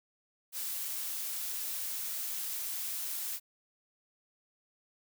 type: noise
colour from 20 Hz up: blue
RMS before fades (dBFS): -37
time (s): 0.52-3.4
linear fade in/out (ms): 50
effects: none